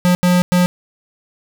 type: tone bursts at uneven times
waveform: square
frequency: 178.8 Hz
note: F3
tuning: 41 cents sharp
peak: -11 dBFS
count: 3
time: 0.05-0.15 / 0.23-0.42 / 0.52-0.66 s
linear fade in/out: 0 ms
effects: none